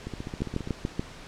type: two click trains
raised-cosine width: 3 ms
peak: -21 / -14 dBFS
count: 10 / 5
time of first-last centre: 0.07-0.674 / 0.42-0.995 s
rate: 14.9 / 6.96 Hz
effects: pink hiss -45 dBFS RMS until 1.27 s + low-pass 6000 Hz 12 dB/octave